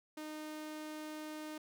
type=tone; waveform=sawtooth; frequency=307.3 Hz; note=D#4; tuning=21 cents flat; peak=-39 dBFS; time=0.17-1.58 s; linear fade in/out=5 ms; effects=none